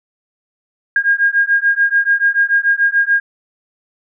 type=beating tone pair; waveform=sine; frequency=1619 / 1625.9 Hz; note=G#6 / G#6; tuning=-45 / -37 cents; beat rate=6.9 Hz; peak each=-14 dBFS; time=0.96-3.2 s; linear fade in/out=2 ms; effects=none